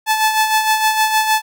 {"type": "tone with tremolo", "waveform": "sawtooth", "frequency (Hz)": 870, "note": "A5", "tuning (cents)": -20, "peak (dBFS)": -7, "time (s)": [0.06, 1.42], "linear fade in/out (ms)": 50, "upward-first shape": "sine", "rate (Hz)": 6.5, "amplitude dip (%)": 55, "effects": []}